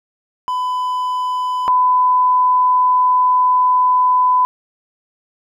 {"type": "tone pair in turn", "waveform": ["triangle", "sine"], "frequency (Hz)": [1003, 1003], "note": ["B5", "B5"], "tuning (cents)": [26, 26], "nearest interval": "unison", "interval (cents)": 0, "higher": "neither", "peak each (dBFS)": [-15, -10], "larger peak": "second", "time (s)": [[0.48, 1.68], [1.68, 4.45]], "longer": "second", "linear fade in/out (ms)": 0, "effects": []}